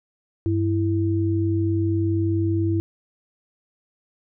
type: tone pair together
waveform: sine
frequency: 98.2 / 330.3 Hz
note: G2 / E4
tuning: +4 / +4 cents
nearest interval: octave + major sixth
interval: 2100 cents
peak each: -21 / -22 dBFS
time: 0.46-2.8 s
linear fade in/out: 0 ms
effects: none